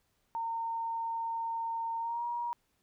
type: tone with pitch glide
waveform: sine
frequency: 915 to 951.7 Hz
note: A#5 to A#5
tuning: -32 to +36 cents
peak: -32 dBFS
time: 0.35-2.53 s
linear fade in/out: 0 ms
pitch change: +68 cents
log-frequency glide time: 1.99-2.25 s
effects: pink hiss -75 dBFS RMS until 2.82 s